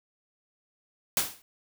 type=noise with exponential decay; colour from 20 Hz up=white; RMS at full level=-22 dBFS; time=1.17-1.42 s; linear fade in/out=1 ms; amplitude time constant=54 ms; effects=none